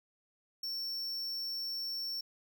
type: tone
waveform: square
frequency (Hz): 5440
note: F8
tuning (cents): -46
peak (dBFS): -36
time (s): 0.63-2.21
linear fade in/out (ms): 5
effects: 13-bit